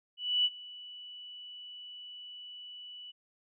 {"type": "tone with ADSR envelope", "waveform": "sine", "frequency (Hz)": 2960, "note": "F#7", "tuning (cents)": 0, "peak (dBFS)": -23, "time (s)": [0.17, 3.12], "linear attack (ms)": 280, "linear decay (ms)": 41, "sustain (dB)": -21, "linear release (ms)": 19, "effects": []}